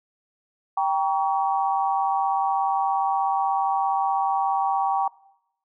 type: chord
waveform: sine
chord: G diminished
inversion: none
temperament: just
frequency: 784 / 940.8 / 1128.9 Hz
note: G5 / Bb5 / Db6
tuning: 0 / +16 / +31 cents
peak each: -22 / -26 / -27 dBFS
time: 0.77-5.08 s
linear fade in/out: 5 ms
effects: noise-tail reverb RT60 0.8 s tail -21 dB re dry